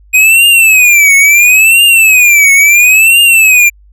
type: tone with vibrato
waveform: square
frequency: 2489 Hz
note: D#7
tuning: in tune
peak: -3 dBFS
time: 0.13-3.7 s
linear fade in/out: 20 ms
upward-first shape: triangle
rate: 0.73 Hz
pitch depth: 220 cents each way
effects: added 50 Hz sine -38 dBFS peak until 3.92 s